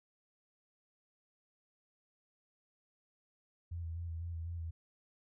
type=tone with vibrato; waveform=sine; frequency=83.8 Hz; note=E2; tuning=29 cents sharp; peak=-38 dBFS; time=3.71-4.71 s; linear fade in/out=10 ms; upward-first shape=square; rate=4 Hz; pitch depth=31 cents each way; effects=none

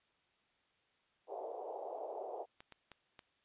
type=band-pass noise; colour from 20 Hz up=white; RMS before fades=-44 dBFS; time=1.27-2.46 s; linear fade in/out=50 ms; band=400 to 800 Hz; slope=48 dB/octave
type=clicks; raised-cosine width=0.2 ms; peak=-34 dBFS; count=4; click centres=2.605 / 2.723 / 2.917 / 3.192 s
effects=white hiss -75 dBFS RMS until 3.44 s + resampled to 8000 Hz

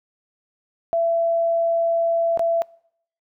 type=tone with dropouts; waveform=sine; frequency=670 Hz; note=E5; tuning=28 cents sharp; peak=-17 dBFS; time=0.93-2.62 s; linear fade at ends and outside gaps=0 ms; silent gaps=2.374-2.394 s; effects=noise-tail reverb RT60 0.7 s tail -25 dB re dry

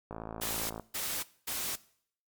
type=click train; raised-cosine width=1 ms; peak=-25 dBFS; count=39; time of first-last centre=0.11-0.797 s; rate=55.3 Hz
type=noise bursts; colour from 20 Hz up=white; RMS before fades=-35 dBFS; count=3; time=0.41-1.76 s; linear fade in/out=10 ms; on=290 ms; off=240 ms
effects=noise-tail reverb RT60 0.6 s tail -20 dB re dry + MP3 96 kbps

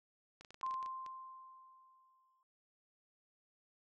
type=clicks; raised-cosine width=0.2 ms; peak=-37 dBFS; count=11; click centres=0.41 / 0.448 / 0.506 / 0.544 / 0.612 / 0.664 / 0.71 / 0.741 / 0.828 / 0.861 / 1.063 s
type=tone with exponential decay; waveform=sine; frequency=1046.5 Hz; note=C6; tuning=in tune; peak=-35 dBFS; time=0.63-2.43 s; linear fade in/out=1 ms; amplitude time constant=390 ms
effects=none

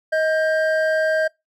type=tone pair together; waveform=triangle; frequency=630.2 / 1589 Hz; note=D#5 / G6; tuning=+22 / +23 cents; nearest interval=octave + major third; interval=1601 cents; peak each=-16 / -21 dBFS; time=0.12-1.28 s; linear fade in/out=10 ms; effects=noise-tail reverb RT60 0.2 s tail -25 dB re dry

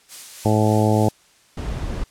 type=noise with tremolo; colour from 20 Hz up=blue; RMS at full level=-32 dBFS; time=0.08-1.12 s; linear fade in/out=50 ms; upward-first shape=sine; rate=3.4 Hz; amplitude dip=30%
type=harmonic tone; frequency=107.5 Hz; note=A2; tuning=40 cents flat; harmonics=1 / 2 / 3 / 4 / 5 / 6 / 7 / 8; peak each=-18 / -21 / -23 / -24 / -25 / -26 / -26 / -27 dBFS; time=0.45-1.09 s; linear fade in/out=5 ms
type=noise; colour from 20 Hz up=brown; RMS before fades=-26 dBFS; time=1.57-2.04 s; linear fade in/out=5 ms
effects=white hiss -55 dBFS RMS until 2.1 s + low-pass 9000 Hz 12 dB/octave

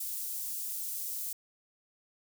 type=high-pass noise; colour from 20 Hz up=white; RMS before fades=-37 dBFS; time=0-1.33 s; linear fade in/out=5 ms; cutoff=8300 Hz; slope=12 dB/octave; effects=none

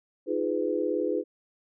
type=chord; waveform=sine; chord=F half-diminished seventh; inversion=third; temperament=equal with one note detuned; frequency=311.1 / 349.2 / 415.3 / 500.5 Hz; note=Eb4 / F4 / Ab4 / Cb5; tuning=0 / 0 / 0 / +23 cents; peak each=-31 / -31 / -30 / -30 dBFS; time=0.26-1.24 s; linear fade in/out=50 ms; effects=none

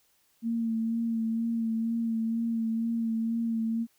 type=tone with vibrato; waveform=sine; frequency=227.7 Hz; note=A#3; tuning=40 cents flat; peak=-26 dBFS; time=0.42-3.87 s; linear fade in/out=50 ms; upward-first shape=sine; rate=2.1 Hz; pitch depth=26 cents each way; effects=white hiss -68 dBFS RMS until 3.98 s

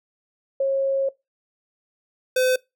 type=tone pair in turn; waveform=sine / square; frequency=543 / 510.5 Hz; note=C#5 / C5; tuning=-36 / -43 cents; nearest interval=minor second; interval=107 cents; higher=first; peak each=-18 dBFS; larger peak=neither; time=0.6-1.09 / 2.36-2.56 s; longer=first; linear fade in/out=5 ms; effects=noise-tail reverb RT60 0.2 s tail -22 dB re dry

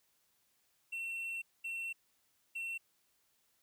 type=tone bursts at uneven times; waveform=triangle; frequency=2708 Hz; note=E7; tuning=46 cents sharp; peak=-36 dBFS; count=3; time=0.92-1.42 / 1.64-1.93 / 2.55-2.78 s; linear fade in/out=10 ms; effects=white hiss -75 dBFS RMS until 3.62 s

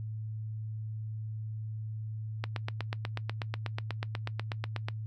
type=click train; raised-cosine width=0.3 ms; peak=-18 dBFS; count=21; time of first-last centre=2.44-4.885 s; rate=8.18 Hz; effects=noise-tail reverb RT60 0.1 s tail -20 dB re dry + added 109 Hz sine -35 dBFS peak until 5.06 s

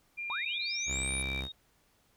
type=tone with pitch glide; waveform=sine; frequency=2395 to 2340 Hz; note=D7 to D7; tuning=+33 to -7 cents; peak=-35 dBFS; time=0.17-1.42 s; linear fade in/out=20 ms; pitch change=-40 cents; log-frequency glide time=0.56-0.91 s
type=tone; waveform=sine; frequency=3729 Hz; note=A#7; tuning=in tune; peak=-40 dBFS; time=0.3-1.52 s; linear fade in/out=5 ms
type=linear sweep; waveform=sine; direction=up; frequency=863 to 10000 Hz; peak=-35 dBFS; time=0.3-1.22 s; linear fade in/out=0 ms
type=tone with vibrato; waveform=sawtooth; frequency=66.7 Hz; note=C2; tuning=34 cents sharp; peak=-32 dBFS; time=0.86-1.49 s; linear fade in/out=50 ms; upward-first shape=square; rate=6.8 Hz; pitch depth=10 cents each way
effects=pink hiss -69 dBFS RMS until 2.16 s

